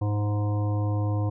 harmonic tone, 103.83 Hz, G#2, in tune, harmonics 1 / 3 / 5 / 7 / 9 / 10, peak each -23 / -33 / -37 / -40 / -42 / -43 dBFS, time 0.01-1.3 s, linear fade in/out 10 ms, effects none

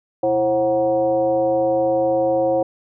sine tone with frequency modulation, 536 Hz, C5, 42 cents sharp, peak -15 dBFS, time 0.23-2.63 s, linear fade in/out 5 ms, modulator 204 Hz, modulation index 0.89, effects none

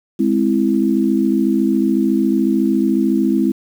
sine chord, Ab augmented, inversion none, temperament equal, 207.7 / 261.6 / 329.6 Hz, Ab3 / C4 / E4, 0 / 0 / 0 cents, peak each -17 dBFS, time 0.19-3.52 s, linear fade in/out 10 ms, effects 7-bit

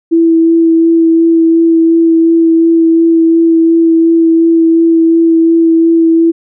sine tone with vibrato, 329.6 Hz, E4, in tune, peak -4 dBFS, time 0.11-6.32 s, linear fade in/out 20 ms, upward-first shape sine, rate 2.8 Hz, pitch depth 13 cents each way, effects none

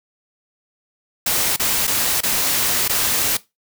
white noise with dropouts, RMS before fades -19 dBFS, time 1.26-3.37 s, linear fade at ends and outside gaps 5 ms, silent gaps 1.563-1.596 / 1.87-1.876 / 2.207-2.233 / 2.88-2.894 s, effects noise-tail reverb RT60 0.2 s tail -18 dB re dry

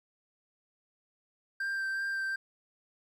triangle tone with vibrato, 1576 Hz, G6, 9 cents sharp, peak -29 dBFS, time 1.6-2.36 s, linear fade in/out 5 ms, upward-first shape sine, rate 2.7 Hz, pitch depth 14 cents each way, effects none

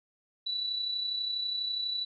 sine tone with amplitude modulation, 3951 Hz, B7, in tune, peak -28 dBFS, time 0.46-2.05 s, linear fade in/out 10 ms, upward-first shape sine, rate 32.2 Hz, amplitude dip 45%, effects none

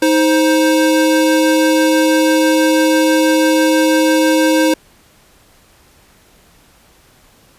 square tone pair together, 315.2 / 523.3 Hz, D#4 / C5, +23 / 0 cents, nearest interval major sixth, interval 877 cents, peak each -12 / -15 dBFS, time 0.02-4.74 s, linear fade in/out 5 ms, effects pink hiss -49 dBFS RMS until 7.58 s + resampled to 32000 Hz

